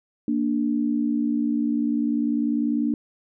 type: tone pair together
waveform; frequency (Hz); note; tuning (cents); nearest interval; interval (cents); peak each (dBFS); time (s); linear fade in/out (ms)
sine; 232.8 / 293; A#3 / D4; -2 / -4; major third; 398; -23; 0.28-2.94; 2
effects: none